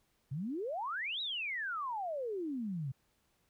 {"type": "exponential two-way sweep", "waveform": "sine", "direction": "up then down", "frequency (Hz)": [126, 3951, 126], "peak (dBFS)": -35, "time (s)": [0.31, 2.92], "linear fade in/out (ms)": 10, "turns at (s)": 1.21, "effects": ["pink hiss -75 dBFS RMS until 3.49 s"]}